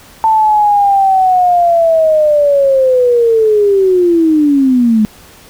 sine linear sweep, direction down, 891 to 210 Hz, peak -6 dBFS, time 0.24-5.05 s, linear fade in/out 0 ms, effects pink hiss -39 dBFS RMS until 5.49 s

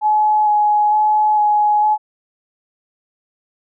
sine tone with vibrato, 845 Hz, G#5, 30 cents sharp, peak -11 dBFS, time 0.01-1.98 s, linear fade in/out 50 ms, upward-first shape square, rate 1.1 Hz, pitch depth 12 cents each way, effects none

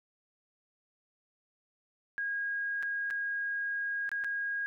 sine tone with dropouts, 1635 Hz, G#6, 28 cents flat, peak -31 dBFS, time 2.18-4.66 s, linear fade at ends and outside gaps 0 ms, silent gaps 2.826-2.831 / 3.103-3.108 / 4.092-4.116 / 4.239-4.245 s, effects none

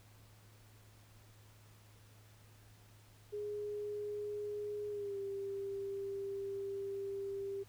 sine tone with pitch glide, 415.3 to 394.9 Hz, G#4 to G4, 0 to +13 cents, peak -38 dBFS, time 3.32-7.64 s, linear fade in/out 20 ms, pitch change -87 cents, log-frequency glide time 4.9-5.18 s, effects added 106 Hz sine -60 dBFS peak until 7.68 s + pink hiss -65 dBFS RMS until 7.68 s

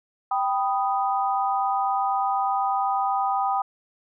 sine chord, G augmented, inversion none, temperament equal, 784 / 987.8 / 1244.5 Hz, G5 / B5 / D#6, 0 / 0 / 0 cents, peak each -23 / -28 / -27 dBFS, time 0.31-3.62 s, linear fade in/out 5 ms, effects none

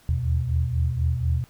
sine tone cluster, 77.3 / 81.4 / 123.3 Hz, D#2 / E2 / B2, -11 / -21 / -2 cents, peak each -25 dBFS, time 0.09-1.44 s, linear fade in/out 0 ms, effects pink hiss -56 dBFS RMS until 1.49 s

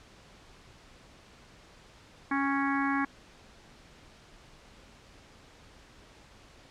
harmonic tone with a mistuned harmonic, 277.2 Hz, C#4, in tune, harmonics 1 / 3 / 4 / 5 / 6 / 7 / 8, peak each -29 / -35 / -33 / -39 / -34 / -40 / -40 dBFS, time 2.31-3.05 s, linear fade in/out 5 ms, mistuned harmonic 3, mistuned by -20 cents, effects pink hiss -55 dBFS RMS until 6.7 s + low-pass 6000 Hz 12 dB/octave

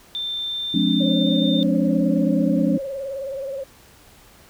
sine tone with pitch glide, 3570 to 3607 Hz, A7 to A7, +24 to +42 cents, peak -24 dBFS, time 0.15-1.63 s, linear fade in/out 0 ms, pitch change +18 cents, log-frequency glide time 0.39-1.34 s
sine chord, D half-diminished seventh, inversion first, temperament just, 176.2 / 211.4 / 264.3 / 293.7 Hz, F3 / Ab3 / C4 / D4, +16 / +31 / +18 / 0 cents, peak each -22 dBFS, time 0.74-2.78 s, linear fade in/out 5 ms
sine tone with vibrato, 544 Hz, C#5, 33 cents flat, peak -26 dBFS, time 1-3.64 s, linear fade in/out 10 ms, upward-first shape sine, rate 19 Hz, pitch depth 61 cents each way
effects pink hiss -50 dBFS RMS until 4.49 s

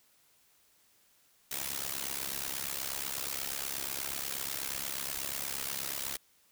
white noise with amplitude modulation, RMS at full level -33 dBFS, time 1.51-6.17 s, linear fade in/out 5 ms, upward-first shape sine, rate 68.3 Hz, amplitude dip 90%, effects white hiss -67 dBFS RMS until 6.51 s

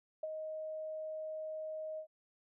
sine tone with ADSR envelope, 626 Hz, D#5, 10 cents sharp, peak -34 dBFS, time 0.23-2.07 s, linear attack 5 ms, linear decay 28 ms, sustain -5 dB, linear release 86 ms, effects none

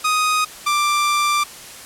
sawtooth tone pair in turn, 1248 / 1180 Hz, D#6 / D6, +5 / +8 cents, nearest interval minor second, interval 97 cents, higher first, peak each -12 dBFS, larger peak neither, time 0.04-0.45 / 0.66-1.44 s, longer second, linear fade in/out 10 ms, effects white hiss -37 dBFS RMS until 1.85 s + low-pass 11000 Hz 12 dB/octave

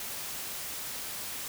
white noise, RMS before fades -38 dBFS, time 0-1.48 s, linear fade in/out 2 ms, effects none

